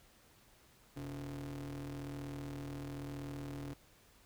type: ring-modulated tone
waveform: 40% pulse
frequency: 75.8 Hz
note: D#2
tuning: 45 cents flat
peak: -38 dBFS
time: 0.96-3.74 s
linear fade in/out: 10 ms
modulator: 210 Hz
effects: pink hiss -65 dBFS RMS until 4.25 s